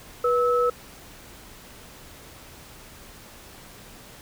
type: tone pair together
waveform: sine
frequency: 486.9 / 1300 Hz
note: B4 / E6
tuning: -25 / -24 cents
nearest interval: octave + perfect fourth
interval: 1701 cents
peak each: -20 / -23 dBFS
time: 0.24-0.7 s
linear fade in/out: 5 ms
effects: pink hiss -46 dBFS RMS until 4.21 s